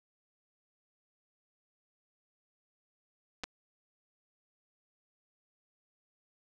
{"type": "clicks", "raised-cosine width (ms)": 0.2, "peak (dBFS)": -20, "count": 2, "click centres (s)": [3.436, 3.44], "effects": []}